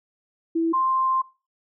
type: tone pair in turn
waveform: sine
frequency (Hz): 329.6 / 1048.8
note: E4 / C6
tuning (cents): 0 / +4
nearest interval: octave + minor sixth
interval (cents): 2004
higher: second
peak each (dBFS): -19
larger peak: neither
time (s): 0.55-0.73 / 0.73-1.22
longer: second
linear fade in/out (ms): 10
effects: noise-tail reverb RT60 0.3 s tail -18 dB re dry